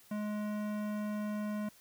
sine tone with hard clipping, 210 Hz, G#3, 19 cents sharp, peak -36 dBFS, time 0.11-1.69 s, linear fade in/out 5 ms, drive 16 dB, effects white hiss -61 dBFS RMS until 1.8 s

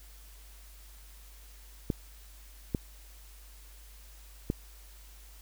clicks, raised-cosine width 3 ms, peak -15 dBFS, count 3, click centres 1.902 / 2.748 / 4.501 s, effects added 50 Hz sine -50 dBFS peak until 5.41 s + white hiss -57 dBFS RMS until 5.41 s

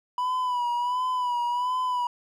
triangle tone with vibrato, 986 Hz, B5, 3 cents flat, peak -22 dBFS, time 0.18-2.07 s, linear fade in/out 2 ms, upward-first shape sine, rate 1.4 Hz, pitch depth 50 cents each way, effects none

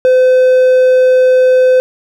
triangle tone, 511 Hz, C5, 41 cents flat, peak -3 dBFS, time 0.05-1.8 s, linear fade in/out 0 ms, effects none

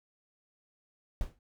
brown noise with exponential decay, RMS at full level -31 dBFS, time 1.21-1.39 s, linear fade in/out 1 ms, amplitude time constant 37 ms, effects none

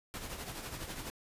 pink noise with tremolo, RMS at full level -40 dBFS, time 0.14-1.1 s, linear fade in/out 0 ms, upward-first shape triangle, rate 12 Hz, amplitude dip 60%, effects resampled to 32000 Hz

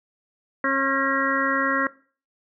harmonic tone with a mistuned harmonic, 271.2 Hz, C#4, 38 cents flat, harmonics 1 / 2 / 4 / 5 / 6 / 7, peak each -27 / -27 / -27 / -27 / -27 / -27 dBFS, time 0.64-1.87 s, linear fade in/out 2 ms, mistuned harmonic 5, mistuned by +21 cents, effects noise-tail reverb RT60 0.4 s tail -19 dB re dry

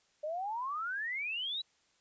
sine exponential sweep, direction up, 587.3 to 3988 Hz, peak -34 dBFS, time 0.23-1.62 s, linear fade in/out 10 ms, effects white hiss -71 dBFS RMS until 2 s + resampled to 16000 Hz

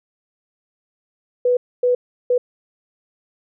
sine tone bursts at uneven times, 493.9 Hz, B4, in tune, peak -13 dBFS, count 3, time 1.45-1.57 / 1.83-1.95 / 2.3-2.38 s, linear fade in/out 5 ms, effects none

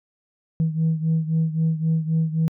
sine beating tone pair, 160 / 163.8 Hz, D#3 / E3, +49 / -11 cents, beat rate 3.8 Hz, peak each -19 / -23 dBFS, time 0.6-2.48 s, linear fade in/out 0 ms, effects tanh soft clip ceiling -14 dBFS

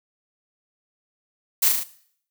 blue noise with echo, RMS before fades -18 dBFS, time 1.62-1.69 s, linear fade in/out 10 ms, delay 37 ms, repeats 4, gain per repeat -3 dB, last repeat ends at 1.838 s, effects noise-tail reverb RT60 0.6 s tail -17 dB re dry

